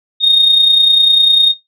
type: tone with amplitude modulation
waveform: sine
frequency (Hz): 3700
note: A#7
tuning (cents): -14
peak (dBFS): -3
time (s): 0.2-1.54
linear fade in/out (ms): 50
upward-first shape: sine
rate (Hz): 30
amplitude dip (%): 55
effects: noise-tail reverb RT60 0.2 s tail -20 dB re dry + tanh soft clip ceiling -1 dBFS